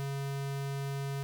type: tone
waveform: square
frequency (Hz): 138.59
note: C#3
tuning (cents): 0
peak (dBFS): -34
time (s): 0-1.23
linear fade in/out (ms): 0
effects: none